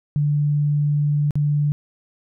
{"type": "tone with dropouts", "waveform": "sine", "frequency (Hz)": 146.83, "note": "D3", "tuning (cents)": 0, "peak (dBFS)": -16, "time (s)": [0.16, 1.72], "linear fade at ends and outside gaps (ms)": 0, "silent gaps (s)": [1.308, 1.355], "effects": []}